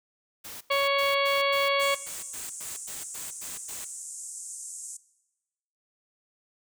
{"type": "noise bursts", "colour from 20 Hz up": "white", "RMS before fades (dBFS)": -41, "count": 13, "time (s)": [0.44, 3.85], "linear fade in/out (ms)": 10, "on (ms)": 170, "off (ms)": 100}
{"type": "harmonic tone", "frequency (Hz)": 557, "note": "C#5", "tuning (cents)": 8, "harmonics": [1, 2, 3, 4, 5, 6, 7, 8], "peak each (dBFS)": [-26, -27, -39, -29, -35, -33, -45, -37], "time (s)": [0.7, 1.95], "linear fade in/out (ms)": 10}
{"type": "band-pass noise", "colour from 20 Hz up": "pink", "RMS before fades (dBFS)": -40, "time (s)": [1.81, 4.97], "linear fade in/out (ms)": 5, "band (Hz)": [6900, 9100], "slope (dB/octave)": 48}
{"effects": ["noise-tail reverb RT60 1.0 s tail -19 dB re dry"]}